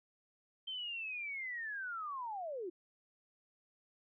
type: linear sweep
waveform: sine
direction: down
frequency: 3136 to 330.2 Hz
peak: -39 dBFS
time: 0.67-2.7 s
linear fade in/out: 10 ms
effects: none